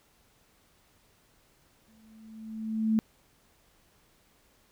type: tone with exponential growth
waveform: sine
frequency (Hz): 220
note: A3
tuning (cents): 0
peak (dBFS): -20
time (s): 1.88-2.99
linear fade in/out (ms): 0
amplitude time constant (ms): 240
effects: pink hiss -65 dBFS RMS until 4.71 s